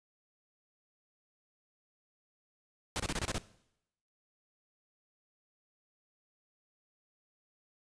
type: noise bursts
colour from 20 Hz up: pink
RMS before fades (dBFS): -34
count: 7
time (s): 2.96-3.381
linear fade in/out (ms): 0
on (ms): 37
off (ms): 27
effects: noise-tail reverb RT60 0.8 s tail -19 dB re dry + resampled to 22050 Hz